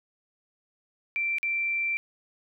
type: tone with dropouts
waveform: sine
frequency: 2349 Hz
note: D7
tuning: in tune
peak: -25 dBFS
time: 1.16-1.97 s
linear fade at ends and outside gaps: 0 ms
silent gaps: 1.384-1.43 s
effects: none